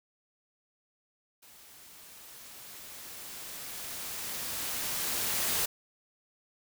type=noise with level ramp; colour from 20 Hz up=white; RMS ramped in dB=-55 to -29 dBFS; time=1.42-5.66 s; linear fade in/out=10 ms; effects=none